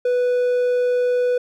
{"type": "tone", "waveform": "triangle", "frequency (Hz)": 493.9, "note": "B4", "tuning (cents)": 0, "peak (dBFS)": -14, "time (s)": [0.05, 1.38], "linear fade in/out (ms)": 5, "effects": []}